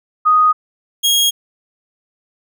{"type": "tone pair in turn", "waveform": ["sine", "sawtooth"], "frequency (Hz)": [1244.5, 3275], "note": ["D#6", "G#7"], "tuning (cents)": [0, -25], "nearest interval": "octave + perfect fourth", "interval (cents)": 1675, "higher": "second", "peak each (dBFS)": -8, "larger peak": "neither", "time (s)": [[0.25, 0.53], [1.03, 1.31]], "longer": "neither", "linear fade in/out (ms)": 20, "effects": []}